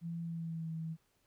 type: tone with pitch glide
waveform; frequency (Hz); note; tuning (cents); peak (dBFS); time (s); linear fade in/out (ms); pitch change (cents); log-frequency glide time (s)
sine; 168 to 161.62; E3 to E3; +33 to -34; -37; 0.01-0.97; 50; -67; 0.21-0.71
effects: pink hiss -75 dBFS RMS until 1.26 s